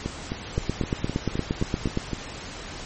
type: two click trains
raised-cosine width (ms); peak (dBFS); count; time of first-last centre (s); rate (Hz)
3; -14 / -10; 9 / 13; 0.06-2.133 / 0.58-1.974; 3.86 / 8.61
effects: pink hiss -37 dBFS RMS until 2.85 s + MP3 32 kbps